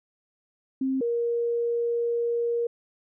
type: tone pair in turn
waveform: sine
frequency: 265 / 470.8 Hz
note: C4 / A#4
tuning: +22 / +17 cents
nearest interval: minor seventh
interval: 995 cents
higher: second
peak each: -23 dBFS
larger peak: neither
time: 0.81-1.01 / 1.01-2.67 s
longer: second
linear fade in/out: 5 ms
effects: none

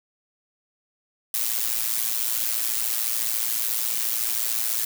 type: noise with amplitude modulation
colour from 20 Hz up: blue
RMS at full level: -22 dBFS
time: 1.34-4.85 s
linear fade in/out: 2 ms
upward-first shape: sine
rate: 114 Hz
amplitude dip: 75%
effects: none

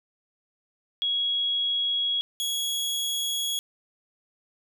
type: tone pair in turn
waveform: sine / sawtooth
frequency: 3322 / 3337 Hz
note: G#7 / G#7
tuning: 0 / +8 cents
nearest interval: unison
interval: 8 cents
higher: second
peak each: -23 dBFS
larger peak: neither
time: 1.02-2.21 / 2.4-3.59 s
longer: neither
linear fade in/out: 0 ms
effects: none

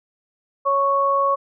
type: tone pair together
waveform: sine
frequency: 554.4 / 1107.6 Hz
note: C#5 / C#6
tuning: 0 / -2 cents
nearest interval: octave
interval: 1198 cents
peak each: -21 / -17 dBFS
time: 0.65-1.36 s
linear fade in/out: 20 ms
effects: none

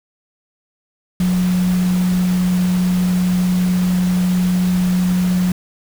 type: tone in noise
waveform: sine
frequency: 181.2 Hz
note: F#3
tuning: 36 cents flat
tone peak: -13 dBFS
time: 1.2-5.52 s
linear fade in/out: 2 ms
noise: pink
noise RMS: -30 dBFS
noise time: 1.2-5.52 s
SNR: +14 dB
effects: none

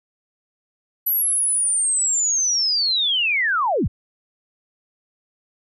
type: linear sweep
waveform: sine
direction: down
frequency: 11930 to 31.11 Hz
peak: -17 dBFS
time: 1.06-3.88 s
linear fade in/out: 10 ms
effects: none

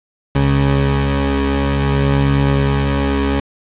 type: tone pair together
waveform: 20% pulse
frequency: 69.38 / 138.2 Hz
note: C#2 / C#3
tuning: +2 / -5 cents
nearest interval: octave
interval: 1193 cents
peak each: -11 dBFS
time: 0.35-3.4 s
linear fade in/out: 5 ms
effects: resampled to 8000 Hz + 7-bit

